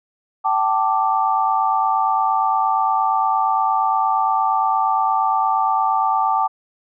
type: chord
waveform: sine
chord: G suspended second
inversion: none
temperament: equal with one note detuned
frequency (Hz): 771.4 / 880 / 1174.7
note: G5 / A5 / D6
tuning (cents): -28 / 0 / 0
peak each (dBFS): -20 / -19 / -20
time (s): 0.44-6.48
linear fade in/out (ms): 20
effects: none